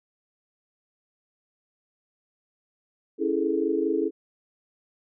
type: chord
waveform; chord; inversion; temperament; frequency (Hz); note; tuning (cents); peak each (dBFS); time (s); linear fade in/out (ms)
sine; A major seventh; first; equal; 277.2 / 329.6 / 415.3 / 440; C#4 / E4 / G#4 / A4; 0 / 0 / 0 / 0; -30 / -26 / -27 / -29; 3.18-4.11; 50
effects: none